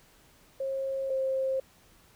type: tone pair in turn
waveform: sine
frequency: 538 / 530.3 Hz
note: C5 / C5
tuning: +48 / +23 cents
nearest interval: unison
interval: 25 cents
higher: first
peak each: -29 / -26 dBFS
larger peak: second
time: 0.6-1.1 / 1.1-1.6 s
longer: neither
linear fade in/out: 5 ms
effects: pink hiss -60 dBFS RMS until 2.15 s